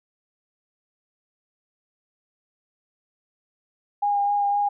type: tone with vibrato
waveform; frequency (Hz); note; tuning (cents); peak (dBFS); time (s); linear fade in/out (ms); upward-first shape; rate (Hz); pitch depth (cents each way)
sine; 813; G#5; -37; -19; 4.02-4.69; 10; sine; 3.9; 14
effects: none